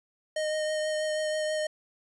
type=tone with vibrato; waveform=square; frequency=617 Hz; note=D#5; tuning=15 cents flat; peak=-28 dBFS; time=0.36-1.67 s; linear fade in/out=5 ms; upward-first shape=triangle; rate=6.2 Hz; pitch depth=16 cents each way; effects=resampled to 24000 Hz